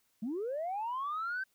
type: linear sweep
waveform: sine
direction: up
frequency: 200.6 to 1568 Hz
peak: -32 dBFS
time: 0.22-1.44 s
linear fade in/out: 10 ms
effects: tanh soft clip ceiling -30 dBFS + white hiss -74 dBFS RMS until 1.54 s

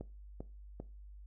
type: click train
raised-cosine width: 2 ms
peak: -29 dBFS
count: 3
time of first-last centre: 0.01-0.801 s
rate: 2.53 Hz
effects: noise-tail reverb RT60 0.3 s tail -18 dB re dry + added 50 Hz sine -49 dBFS peak until 1.26 s

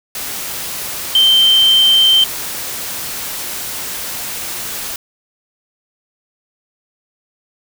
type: tone in noise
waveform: sine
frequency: 3122 Hz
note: G7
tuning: 8 cents flat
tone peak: -7 dBFS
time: 1.15-2.24 s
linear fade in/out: 2 ms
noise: white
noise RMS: -24 dBFS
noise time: 0.15-4.96 s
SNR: +14 dB
effects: none

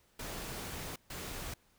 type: noise bursts at uneven times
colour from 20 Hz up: pink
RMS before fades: -42 dBFS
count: 2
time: 0.19-0.96 / 1.1-1.54 s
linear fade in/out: 5 ms
effects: pink hiss -69 dBFS RMS until 1.78 s

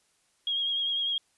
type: tone with vibrato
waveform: sine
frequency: 3265 Hz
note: G#7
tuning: 30 cents flat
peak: -26 dBFS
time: 0.47-1.18 s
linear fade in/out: 2 ms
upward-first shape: sine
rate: 10 Hz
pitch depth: 30 cents each way
effects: white hiss -69 dBFS RMS until 1.37 s + resampled to 24000 Hz

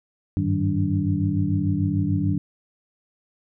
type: tone cluster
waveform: sine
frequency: 95.1 / 101.9 / 154.9 / 191.8 / 290.5 Hz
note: F#2 / G#2 / D#3 / G3 / D4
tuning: +48 / -32 / -7 / -37 / -19 cents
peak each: -26 dBFS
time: 0.37-2.38 s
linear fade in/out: 0 ms
effects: none

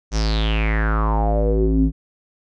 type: tone with low-pass filter sweep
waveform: square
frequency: 54.1 Hz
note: A1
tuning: 29 cents flat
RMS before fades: -18 dBFS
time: 0.11-1.92 s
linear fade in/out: 50 ms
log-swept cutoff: 6200 to 220 Hz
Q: 7.2
effects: none

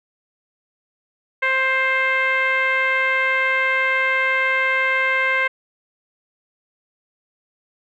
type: tone with low-pass filter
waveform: 10% pulse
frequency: 526 Hz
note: C5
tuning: 9 cents sharp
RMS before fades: -19 dBFS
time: 1.42-5.48 s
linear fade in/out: 10 ms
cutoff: 2000 Hz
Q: 3.5
effects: none

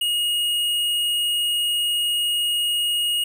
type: tone with tanh clipping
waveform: triangle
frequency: 2873 Hz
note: F7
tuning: 48 cents sharp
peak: -21 dBFS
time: 0.01-3.24 s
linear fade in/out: 5 ms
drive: 17 dB
effects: none

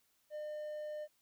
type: tone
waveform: triangle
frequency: 604 Hz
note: D5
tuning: 48 cents sharp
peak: -38 dBFS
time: 0.3-1.08 s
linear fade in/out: 50 ms
effects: white hiss -75 dBFS RMS until 1.21 s

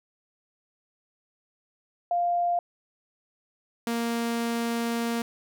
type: tone pair in turn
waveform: sine / sawtooth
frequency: 698.5 / 233.1 Hz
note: F5 / A#3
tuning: 0 / 0 cents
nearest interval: octave + perfect fifth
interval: 1900 cents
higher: first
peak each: -22 dBFS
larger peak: neither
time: 2.11-2.59 / 3.87-5.22 s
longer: second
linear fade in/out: 2 ms
effects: none

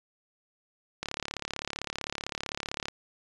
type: click train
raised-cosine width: 0.2 ms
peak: -15 dBFS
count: 67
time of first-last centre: 1.03-2.884 s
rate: 35.6 Hz
effects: resampled to 22050 Hz

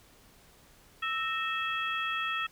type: harmonic tone with a mistuned harmonic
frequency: 656 Hz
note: E5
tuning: 9 cents flat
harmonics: 2 / 3 / 4 / 5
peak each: -33 / -36 / -35 / -38 dBFS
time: 1.02-2.47 s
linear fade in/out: 10 ms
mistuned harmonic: 3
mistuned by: -110 cents
effects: pink hiss -59 dBFS RMS until 2.51 s

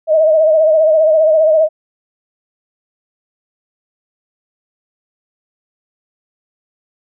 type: tone with vibrato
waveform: sine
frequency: 629 Hz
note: D#5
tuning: 19 cents sharp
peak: -7 dBFS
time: 0.07-1.69 s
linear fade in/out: 50 ms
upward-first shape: triangle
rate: 15 Hz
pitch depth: 71 cents each way
effects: none

